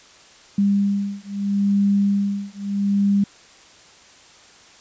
sine beating tone pair, 200 / 200.77 Hz, G3 / G3, +35 / +42 cents, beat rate 0.77 Hz, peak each -20 dBFS, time 0.58-3.24 s, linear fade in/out 5 ms, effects white hiss -48 dBFS RMS until 4.8 s + resampled to 16000 Hz

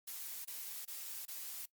blue noise bursts, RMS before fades -45 dBFS, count 4, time 0.07-1.659 s, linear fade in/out 10 ms, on 380 ms, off 23 ms, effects noise-tail reverb RT60 0.1 s tail -20 dB re dry + Opus 48 kbps

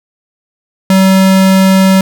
square tone, 190.6 Hz, G3, 48 cents flat, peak -5 dBFS, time 0.9-2.01 s, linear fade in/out 2 ms, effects none

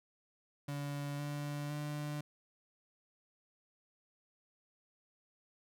35% pulse tone with pitch steps, 143.4 / 145.74 / 148.11 Hz, D3 / D3 / D3, -41 / -13 / +15 cents, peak -36 dBFS, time 0.68-2.21 s, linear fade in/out 5 ms, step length 510 ms, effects none

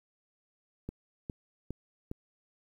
click train, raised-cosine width 3 ms, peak -24 dBFS, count 4, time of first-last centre 0.89-2.114 s, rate 2.45 Hz, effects 10-bit

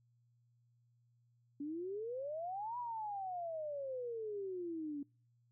sine exponential two-way sweep, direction up then down, 280 to 987.8 to 280 Hz, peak -39 dBFS, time 1.6-5.03 s, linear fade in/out 5 ms, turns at 2.78 s, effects noise-tail reverb RT60 0.4 s tail -26 dB re dry + added 119 Hz sine -70 dBFS peak until 5.51 s

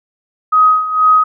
sine tone with tremolo, 1259 Hz, D#6, 20 cents sharp, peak -5 dBFS, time 0.52-1.24 s, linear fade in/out 10 ms, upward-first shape sine, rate 2.1 Hz, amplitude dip 75%, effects none

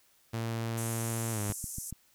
sawtooth tone with pitch glide, 114.4 to 103.1 Hz, A#2 to G#2, -32 to -12 cents, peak -28 dBFS, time 0.33-1.53 s, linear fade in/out 10 ms, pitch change -180 cents, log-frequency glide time 1.32-1.41 s
white band-pass noise, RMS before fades -41 dBFS, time 0.77-1.91 s, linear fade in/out 10 ms, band 6000 to 12000 Hz, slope 48 dB/octave
click train, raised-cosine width 5 ms, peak -27 dBFS, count 4, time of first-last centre 1.5-1.926 s, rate 7.04 Hz
effects white hiss -66 dBFS RMS until 2.14 s

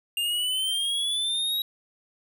square exponential sweep, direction up, 2794 to 3844 Hz, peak -25 dBFS, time 0.17-1.62 s, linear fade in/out 2 ms, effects none

